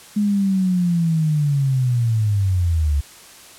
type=linear sweep; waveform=sine; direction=down; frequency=210 to 69.3 Hz; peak=-15 dBFS; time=0.16-3.01 s; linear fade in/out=10 ms; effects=white hiss -43 dBFS RMS until 3.58 s + low-pass 11000 Hz 12 dB/octave